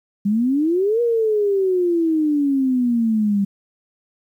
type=exponential two-way sweep; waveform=sine; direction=up then down; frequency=196 to 480 to 196 Hz; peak=-15 dBFS; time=0.25-3.45 s; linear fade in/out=10 ms; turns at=1.01 s; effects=9-bit